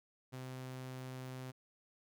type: tone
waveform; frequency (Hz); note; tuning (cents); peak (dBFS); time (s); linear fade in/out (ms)
sawtooth; 129.1; C3; -23; -40; 0.32-1.52; 20
effects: none